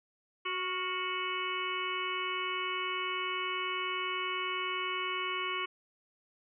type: harmonic tone with a mistuned harmonic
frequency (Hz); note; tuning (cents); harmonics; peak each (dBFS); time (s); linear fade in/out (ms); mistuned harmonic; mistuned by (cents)
370; F#4; 0; 1 / 3 / 4 / 5 / 6 / 7 / 8; -41 / -36 / -44 / -47 / -38 / -43 / -39; 0.45-5.66; 10; 4; -70
effects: none